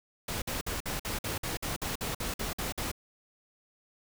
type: noise bursts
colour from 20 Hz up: pink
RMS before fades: -34 dBFS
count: 14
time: 0.28-2.916 s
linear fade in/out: 5 ms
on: 140 ms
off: 52 ms
effects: none